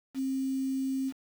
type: tone with quantisation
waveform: sine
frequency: 266.2 Hz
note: C4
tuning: 30 cents sharp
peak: -28 dBFS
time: 0.14-1.13 s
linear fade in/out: 50 ms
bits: 8
effects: none